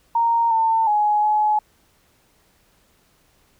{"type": "tone with pitch steps", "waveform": "sine", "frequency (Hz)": [928, 898, 839, 848], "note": ["A#5", "A5", "G#5", "G#5"], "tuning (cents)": [-8, 35, 17, 36], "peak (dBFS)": -15, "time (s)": [0.15, 1.59], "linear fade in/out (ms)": 5, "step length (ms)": 360, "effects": ["pink hiss -60 dBFS RMS until 3.59 s"]}